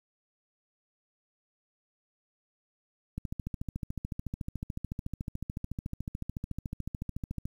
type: click train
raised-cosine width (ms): 5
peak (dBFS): -22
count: 60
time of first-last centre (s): 3.18-7.455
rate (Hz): 13.8
effects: 9-bit